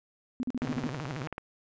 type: tone bursts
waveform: sine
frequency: 249.4 Hz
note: B3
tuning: 17 cents sharp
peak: -28 dBFS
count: 7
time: 0.4-0.869 s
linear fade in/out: 0 ms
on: 31 ms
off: 42 ms
type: tone with vibrato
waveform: sawtooth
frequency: 140.2 Hz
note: C#3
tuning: 20 cents sharp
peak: -31 dBFS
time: 0.62-1.27 s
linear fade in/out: 2 ms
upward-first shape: sine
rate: 13 Hz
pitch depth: 230 cents each way
type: click train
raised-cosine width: 0.5 ms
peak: -21 dBFS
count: 15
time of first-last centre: 0.62-1.381 s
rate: 18.4 Hz
effects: resampled to 16000 Hz